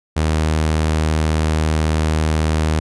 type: tone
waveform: sawtooth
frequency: 78.2 Hz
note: D#2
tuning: 9 cents sharp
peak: -11 dBFS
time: 0.16-2.8 s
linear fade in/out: 10 ms
effects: resampled to 24000 Hz